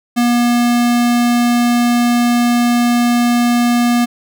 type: tone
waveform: square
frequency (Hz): 240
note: B3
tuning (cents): -49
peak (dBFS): -11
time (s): 0.16-4.06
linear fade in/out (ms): 20
effects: none